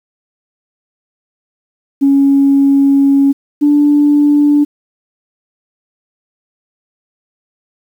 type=tone pair in turn; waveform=sine; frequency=277.2 / 292.1 Hz; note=C#4 / D4; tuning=0 / -9 cents; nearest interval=minor second; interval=91 cents; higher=second; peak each=-5 dBFS; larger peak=neither; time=2.01-3.33 / 3.61-4.65 s; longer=first; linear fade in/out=20 ms; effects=tanh soft clip ceiling -1 dBFS + 7-bit